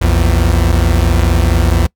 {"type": "tone pair together", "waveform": "40% pulse", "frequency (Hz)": [59.11, 83.6], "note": ["A#1", "E2"], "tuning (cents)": [25, 25], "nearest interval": "tritone", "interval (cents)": 600, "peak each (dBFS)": [-11, -11], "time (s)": [0.01, 1.87], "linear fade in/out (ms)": 10, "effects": ["noise-tail reverb RT60 0.1 s tail -24 dB re dry"]}